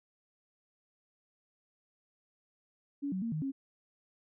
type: tone with pitch steps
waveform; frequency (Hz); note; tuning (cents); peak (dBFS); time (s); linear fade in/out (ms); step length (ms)
sine; 283 / 187.8 / 229.9 / 155.2 / 271.5; C#4 / F#3 / A#3 / D#3 / C#4; +36 / +26 / -24 / -4 / -36; -32; 3.02-3.52; 20; 100
effects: none